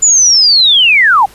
sine linear sweep, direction down, 7100 to 740 Hz, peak -4 dBFS, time 0.02-1.26 s, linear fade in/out 10 ms, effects pink hiss -39 dBFS RMS until 1.34 s + resampled to 32000 Hz

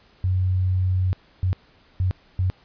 sine tone bursts at uneven times, 92.5 Hz, F#2, in tune, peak -18 dBFS, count 4, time 0.24-1.13 / 1.43-1.53 / 2-2.11 / 2.39-2.5 s, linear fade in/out 0 ms, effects pink hiss -56 dBFS RMS until 2.64 s + resampled to 11025 Hz

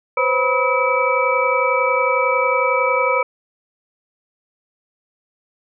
sine tone cluster, 503 / 534 / 979 / 1280 / 2301 Hz, B4 / C5 / B5 / D#6 / D7, +32 / +35 / -15 / +49 / -36 cents, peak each -21 dBFS, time 0.17-3.23 s, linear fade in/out 5 ms, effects none

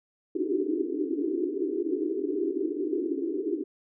white band-pass noise, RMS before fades -29 dBFS, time 0.35-3.64 s, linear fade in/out 5 ms, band 280 to 410 Hz, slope 96 dB/octave, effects none

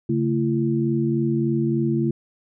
sine tone cluster, 139.1 / 222.5 / 339 Hz, C#3 / A3 / E4, +6 / +20 / +49 cents, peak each -23 dBFS, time 0.09-2.11 s, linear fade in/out 5 ms, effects none

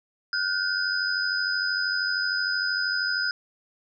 sine tone cluster, 1440 / 1533 / 5000 Hz, F#6 / G6 / D#8, -47 / -39 / +8 cents, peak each -28 dBFS, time 0.33-3.31 s, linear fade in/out 2 ms, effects none

